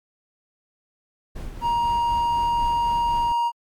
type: noise with tremolo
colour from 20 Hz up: brown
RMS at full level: -32 dBFS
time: 1.35-3.33 s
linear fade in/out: 10 ms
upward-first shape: sine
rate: 4 Hz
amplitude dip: 35%
type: tone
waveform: triangle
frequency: 943 Hz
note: A#5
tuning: 20 cents sharp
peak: -17 dBFS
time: 1.61-3.52 s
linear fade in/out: 50 ms
effects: MP3 96 kbps